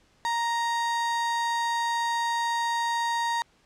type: tone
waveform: 35% pulse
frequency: 934 Hz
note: A#5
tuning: 3 cents sharp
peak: -23 dBFS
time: 0.25-3.42 s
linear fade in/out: 0 ms
effects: pink hiss -63 dBFS RMS until 3.65 s + low-pass 7000 Hz 12 dB/octave